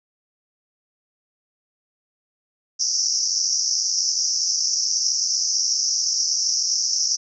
white band-pass noise, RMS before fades -22 dBFS, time 2.79-7.17 s, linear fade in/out 20 ms, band 5200 to 6000 Hz, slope 96 dB/octave, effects none

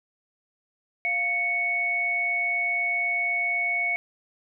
sine tone pair together, 698.5 / 2218 Hz, F5 / C#7, 0 / 0 cents, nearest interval octave + minor sixth, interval 2000 cents, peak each -33 / -23 dBFS, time 1.05-3.96 s, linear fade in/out 0 ms, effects none

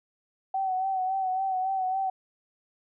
sine tone with vibrato, 758 Hz, F#5, 42 cents sharp, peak -25 dBFS, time 0.54-2.1 s, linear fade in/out 5 ms, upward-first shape sine, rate 3.6 Hz, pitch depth 40 cents each way, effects none

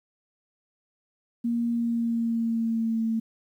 sine tone with pitch glide, 234.9 to 224.6 Hz, A#3 to A3, +13 to +36 cents, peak -23 dBFS, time 1.44-3.2 s, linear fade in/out 10 ms, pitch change -77 cents, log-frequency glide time 1.7-3.05 s, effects 10-bit

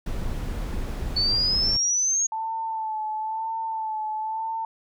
brown noise, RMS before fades -29 dBFS, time 0.06-1.77 s, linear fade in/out 5 ms
sine exponential sweep, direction up, 4435 to 6645 Hz, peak -20 dBFS, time 1.16-2.27 s, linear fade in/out 10 ms
sine tone with vibrato, 880 Hz, A5, in tune, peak -26 dBFS, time 2.32-4.65 s, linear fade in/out 2 ms, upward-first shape sine, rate 1 Hz, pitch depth 36 cents each way
effects none

